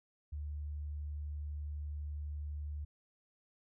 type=tone; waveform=sine; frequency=74 Hz; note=D2; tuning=14 cents sharp; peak=-38 dBFS; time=0.32-2.85 s; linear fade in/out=10 ms; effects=none